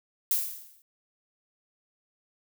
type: noise with exponential decay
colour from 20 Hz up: violet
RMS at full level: -23 dBFS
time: 0.31-0.82 s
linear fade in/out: 1 ms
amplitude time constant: 110 ms
effects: none